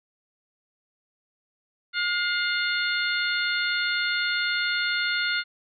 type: harmonic tone with a mistuned harmonic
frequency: 714 Hz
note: F5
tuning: 38 cents sharp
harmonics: 2 / 3 / 4 / 5 / 6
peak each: -26 / -29 / -34 / -32 / -32 dBFS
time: 1.93-5.44 s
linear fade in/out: 50 ms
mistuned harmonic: 3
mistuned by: -34 cents
effects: none